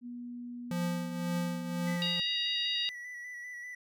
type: tone with pitch glide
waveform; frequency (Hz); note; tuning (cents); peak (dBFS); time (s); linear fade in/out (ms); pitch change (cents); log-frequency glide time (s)
sine; 242.3 to 246.4; B3 to B3; -33 to -4; -39; 0.01-1.98; 50; +29; 0.9-0.96
type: tone with tremolo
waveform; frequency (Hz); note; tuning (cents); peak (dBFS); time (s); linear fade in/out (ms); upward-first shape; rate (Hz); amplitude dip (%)
square; 174.61; F3; 0; -30; 0.71-2.2; 2; triangle; 1.9; 65
type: tone with vibrato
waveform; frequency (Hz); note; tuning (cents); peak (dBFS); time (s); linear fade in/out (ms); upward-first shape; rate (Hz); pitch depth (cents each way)
triangle; 1961; B6; -13; -39; 1.87-3.75; 5; square; 5.1; 22
type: harmonic tone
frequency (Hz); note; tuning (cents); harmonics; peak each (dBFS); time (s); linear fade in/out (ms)
945; A#5; +23; 3 / 4 / 5; -34 / -32 / -39; 2.02-2.89; 0
effects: none